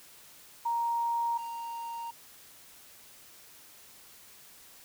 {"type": "tone pair in turn", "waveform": ["sine", "triangle"], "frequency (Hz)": [935, 929.7], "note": ["A#5", "A#5"], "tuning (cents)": [5, -5], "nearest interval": "unison", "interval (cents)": 10, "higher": "first", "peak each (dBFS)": [-27, -34], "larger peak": "first", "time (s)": [[0.65, 1.38], [1.38, 2.11]], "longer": "neither", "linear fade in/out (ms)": 10, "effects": ["white hiss -54 dBFS RMS until 4.84 s"]}